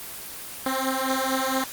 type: beating tone pair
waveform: 10% pulse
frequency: 261.6 / 266 Hz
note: C4 / C4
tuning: 0 / +29 cents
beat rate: 4.4 Hz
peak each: -18 dBFS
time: 0.66-1.64 s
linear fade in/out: 2 ms
effects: white hiss -37 dBFS RMS until 1.72 s + Opus 24 kbps